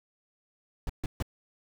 brown noise bursts, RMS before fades -30 dBFS, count 3, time 0.87-1.225 s, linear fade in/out 2 ms, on 25 ms, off 140 ms, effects none

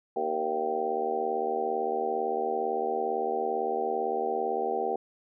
harmonic tone with a mistuned harmonic, 77.78 Hz, D#2, in tune, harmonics 3 / 4 / 5 / 6 / 7 / 8 / 9 / 10, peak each -42 / -43 / -33 / -32 / -39 / -43 / -35 / -31 dBFS, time 0.16-4.96 s, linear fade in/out 5 ms, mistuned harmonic 9, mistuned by -34 cents, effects none

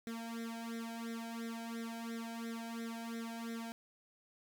sawtooth tone with flanger, 229.6 Hz, A#3, 26 cents flat, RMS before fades -43 dBFS, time 0.07-3.72 s, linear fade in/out 0 ms, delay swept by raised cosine 0.52 to 1.3 ms, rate 2.9 Hz, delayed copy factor +0.95, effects none

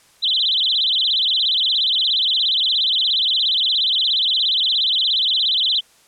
sine tone with vibrato, 3500 Hz, A7, 10 cents flat, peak -15 dBFS, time 0.22-5.81 s, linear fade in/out 20 ms, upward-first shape sine, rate 17 Hz, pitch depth 260 cents each way, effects white hiss -53 dBFS RMS until 6.07 s + low-pass 10000 Hz 12 dB/octave

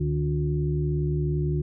harmonic tone with a mistuned harmonic, 71.7 Hz, D2, 41 cents flat, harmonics 1 / 2 / 4 / 5, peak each -29 / -24 / -38 / -31 dBFS, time 0-1.62 s, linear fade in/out 10 ms, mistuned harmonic 2, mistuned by +68 cents, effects none

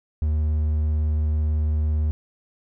triangle tone, 76.5 Hz, D#2, 29 cents flat, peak -17 dBFS, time 0.22-2.11 s, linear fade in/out 0 ms, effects none

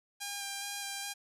5% pulse tone with vibrato, 802 Hz, G5, 39 cents sharp, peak -25 dBFS, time 0.2-1.14 s, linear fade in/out 20 ms, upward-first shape square, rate 2.4 Hz, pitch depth 12 cents each way, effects none

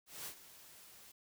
white noise with ADSR envelope, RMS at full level -44 dBFS, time 0.06-1.12 s, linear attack 200 ms, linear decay 84 ms, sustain -14 dB, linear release 9 ms, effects none

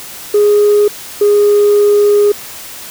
sine tone pair in turn, 414.5 / 412.1 Hz, G#4 / G#4, -3 / -13 cents, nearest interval unison, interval 10 cents, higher first, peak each -4 dBFS, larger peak neither, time 0.34-0.88 / 1.21-2.32 s, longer second, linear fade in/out 5 ms, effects tanh soft clip ceiling -3 dBFS + white hiss -29 dBFS RMS until 2.9 s

